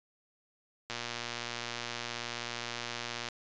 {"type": "click train", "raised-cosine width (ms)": 0.2, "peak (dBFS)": -19, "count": 285, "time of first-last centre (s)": [0.9, 3.287], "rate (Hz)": 119, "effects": ["resampled to 16000 Hz"]}